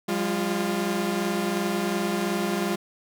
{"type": "tone cluster", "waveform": "sawtooth", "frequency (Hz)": [179.4, 202.2, 348.4], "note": ["F3", "G#3", "F4"], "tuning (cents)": [47, -46, -4], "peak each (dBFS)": [-29, -23, -24], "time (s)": [0.08, 2.76], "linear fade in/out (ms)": 10, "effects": []}